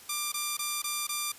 5% pulse tone bursts, 1188 Hz, D6, 20 cents sharp, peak -18 dBFS, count 5, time 0.09-1.32 s, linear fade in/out 5 ms, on 230 ms, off 20 ms, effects white hiss -51 dBFS RMS until 1.38 s + resampled to 32000 Hz

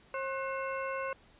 harmonic tone with a mistuned harmonic, 536 Hz, C5, 42 cents sharp, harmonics 1 / 2 / 3 / 4 / 5, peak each -36 / -38 / -41 / -45 / -46 dBFS, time 0.14-1.13 s, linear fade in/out 2 ms, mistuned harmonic 3, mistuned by -130 cents, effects pink hiss -61 dBFS RMS until 1.39 s + resampled to 8000 Hz

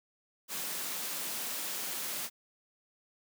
white high-pass noise, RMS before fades -37 dBFS, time 0.48-2.3 s, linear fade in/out 50 ms, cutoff 150 Hz, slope 96 dB/octave, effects none

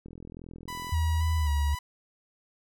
click train, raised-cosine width 3 ms, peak -31 dBFS, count 36, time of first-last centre 0.06-0.893 s, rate 42 Hz
sawtooth tone with vibrato, 977 Hz, B5, 19 cents flat, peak -32 dBFS, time 0.68-1.79 s, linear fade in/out 5 ms, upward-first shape square, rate 1.9 Hz, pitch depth 26 cents each way
sine tone with pitch glide, 80.7 to 72.31 Hz, E2 to D2, -36 to -26 cents, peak -23 dBFS, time 0.92-1.75 s, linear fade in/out 5 ms, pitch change -190 cents, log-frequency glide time 1.37-1.5 s
effects none

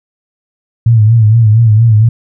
sine tone with vibrato, 111.4 Hz, A2, 22 cents sharp, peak -3 dBFS, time 0.86-2.09 s, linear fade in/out 5 ms, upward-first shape sine, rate 4.3 Hz, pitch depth 90 cents each way, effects none

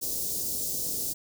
white band-stop noise, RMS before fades -31 dBFS, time 0.01-1.14 s, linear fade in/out 20 ms, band 540 to 5000 Hz, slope 24 dB/octave, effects none

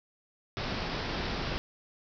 pink low-pass noise, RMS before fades -34 dBFS, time 0.57-1.58 s, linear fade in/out 0 ms, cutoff 5400 Hz, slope 96 dB/octave, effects none

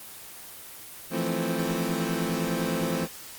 25% pulse chord, F major seventh, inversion third, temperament equal, 164.81 / 174.61 / 220 / 261.6 Hz, E3 / F3 / A3 / C4, 0 / 0 / 0 / 0 cents, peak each -28 dBFS, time 1.1-3.08 s, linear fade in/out 50 ms, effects white hiss -43 dBFS RMS until 3.38 s + Opus 24 kbps

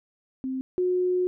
sine tone pair in turn, 261.6 / 363.2 Hz, C4 / F#4, 0 / -32 cents, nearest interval tritone, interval 568 cents, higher second, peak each -27 / -21 dBFS, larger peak second, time 0.44-0.61 / 0.78-1.27 s, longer second, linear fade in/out 0 ms, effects none

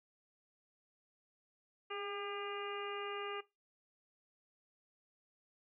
harmonic tone with a mistuned harmonic, 402.4 Hz, G4, 45 cents sharp, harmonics 1 / 2 / 3 / 4 / 5 / 6 / 7, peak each -44 / -50 / -45 / -53 / -52 / -50 / -48 dBFS, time 1.9-3.41 s, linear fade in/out 10 ms, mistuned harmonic 1, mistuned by +29 cents, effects noise-tail reverb RT60 0.2 s tail -18 dB re dry

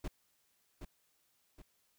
brown noise with echo, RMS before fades -38 dBFS, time 0.04-0.08 s, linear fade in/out 5 ms, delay 770 ms, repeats 2, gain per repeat -7 dB, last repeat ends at 1.62 s, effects white hiss -75 dBFS RMS until 1.98 s

